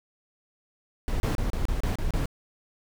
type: noise bursts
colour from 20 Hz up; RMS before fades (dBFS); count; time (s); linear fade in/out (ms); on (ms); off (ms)
brown; -26; 8; 1.08-2.257; 0; 120; 31
effects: none